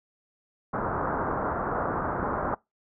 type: low-pass noise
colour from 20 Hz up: white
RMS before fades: -29 dBFS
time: 0.73-2.55 s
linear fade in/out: 10 ms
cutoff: 1400 Hz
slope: 48 dB/octave
effects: noise-tail reverb RT60 0.2 s tail -24 dB re dry